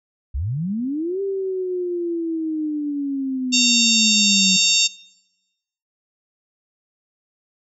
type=linear two-way sweep; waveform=sine; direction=up then down; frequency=55.5 to 396.2 to 185.2 Hz; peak=-21 dBFS; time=0.34-4.57 s; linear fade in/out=10 ms; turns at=1.21 s
type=harmonic tone; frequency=916 Hz; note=A#5; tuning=31 cents flat; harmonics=3 / 4 / 5 / 6 / 7 / 8; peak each=-21 / -19 / -23 / -23 / -24 / -22 dBFS; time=3.52-4.88 s; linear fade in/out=20 ms
effects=noise-tail reverb RT60 1.0 s tail -22 dB re dry